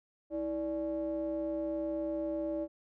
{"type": "ring-modulated tone", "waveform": "triangle", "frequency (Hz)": 130.81, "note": "C3", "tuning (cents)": 0, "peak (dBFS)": -27, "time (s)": [0.3, 2.68], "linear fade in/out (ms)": 50, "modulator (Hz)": 454, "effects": []}